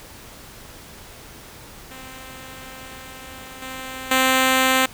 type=tone with level steps; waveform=5% pulse; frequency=260.9 Hz; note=C4; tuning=5 cents flat; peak=-27 / -20 / -4 dBFS; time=1.91-4.86 s; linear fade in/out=5 ms; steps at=3.62 / 4.11 s; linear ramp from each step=2 ms; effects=pink hiss -42 dBFS RMS until 4.93 s